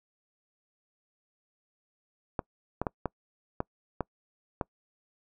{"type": "clicks", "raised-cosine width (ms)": 1, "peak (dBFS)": -15, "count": 7, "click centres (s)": [2.392, 2.816, 2.868, 3.057, 3.604, 4.007, 4.612], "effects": ["noise-tail reverb RT60 0.1 s tail -26 dB re dry"]}